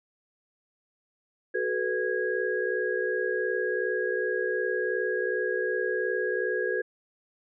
sine tone cluster, 373.1 / 435.8 / 495 / 1649 Hz, F#4 / A4 / B4 / G#6, +14 / -17 / +4 / -13 cents, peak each -31 dBFS, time 1.54-6.82 s, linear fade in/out 10 ms, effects none

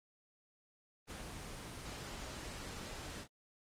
pink noise with ADSR envelope, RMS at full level -44 dBFS, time 1.07-3.28 s, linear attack 41 ms, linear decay 5 ms, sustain -2 dB, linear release 84 ms, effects low-pass 9000 Hz 12 dB/octave + Opus 24 kbps

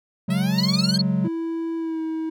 triangle chord, C# suspended fourth, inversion none, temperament just, 138.59 / 184.79 / 207.9 Hz, C#3 / F#3 / G#3, 0 / -2 / +2 cents, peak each -24 / -19 / -23 dBFS, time 0.28-1.28 s, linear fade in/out 10 ms
10% pulse exponential sweep, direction up, 637 to 1628 Hz, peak -23 dBFS, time 0.3-0.98 s, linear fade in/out 5 ms
sine tone bursts, 4337 Hz, C#8, 39 cents flat, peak -19 dBFS, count 9, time 0.58-1.015 s, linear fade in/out 5 ms, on 27 ms, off 24 ms
triangle tone with pitch glide, 329.6 to 320.2 Hz, E4 to D#4, 0 to +50 cents, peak -22 dBFS, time 1.24-2.3 s, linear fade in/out 10 ms, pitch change -50 cents, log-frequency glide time 1.77-2.01 s
effects none

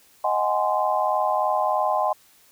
sine chord, Ab dominant seventh, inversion second, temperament just, 623 / 747.5 / 830.6 / 1038.3 Hz, Eb5 / Gb5 / Ab5 / C6, +2 / +17 / 0 / -14 cents, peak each -25 dBFS, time 0.24-2.13 s, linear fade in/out 5 ms, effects white hiss -56 dBFS RMS until 2.51 s

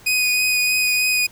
sawtooth tone with vibrato, 2489 Hz, D#7, in tune, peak -13 dBFS, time 0.06-1.27 s, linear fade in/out 10 ms, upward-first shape sine, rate 3.2 Hz, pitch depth 11 cents each way, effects pink hiss -47 dBFS RMS until 1.31 s

